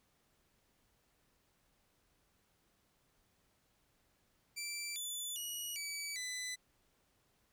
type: tone with pitch steps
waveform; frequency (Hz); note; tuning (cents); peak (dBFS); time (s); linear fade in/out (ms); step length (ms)
15% pulse; 2340 / 3486 / 2906 / 2292 / 2001; D7 / A7 / F#7 / D7 / B6; -7 / -17 / -32 / -43 / +22; -33; 4.56-6.56; 20; 400
effects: pink hiss -75 dBFS RMS until 7.52 s